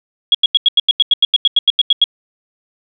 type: tone bursts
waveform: sine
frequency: 3322 Hz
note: G#7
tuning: in tune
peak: -6 dBFS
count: 16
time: 0.32-2.041 s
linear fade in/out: 2 ms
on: 26 ms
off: 87 ms
effects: none